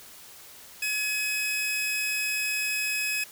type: tone pair together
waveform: sawtooth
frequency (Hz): 1696 / 2544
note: G#6 / D#7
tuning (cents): +36 / +38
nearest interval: perfect fifth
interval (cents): 702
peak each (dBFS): -33 / -23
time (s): 0.82-3.24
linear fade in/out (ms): 5
effects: white hiss -48 dBFS RMS until 3.31 s